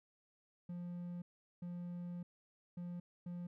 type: tone bursts at uneven times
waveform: triangle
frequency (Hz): 175.4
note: F3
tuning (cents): +8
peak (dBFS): -40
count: 4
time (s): 0.69-1.22 / 1.62-2.23 / 2.77-3 / 3.26-3.47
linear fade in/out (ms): 5
effects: none